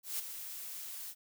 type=noise with ADSR envelope; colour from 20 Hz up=blue; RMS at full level=-35 dBFS; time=0.03-1.15 s; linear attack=160 ms; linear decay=15 ms; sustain=-9 dB; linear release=55 ms; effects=none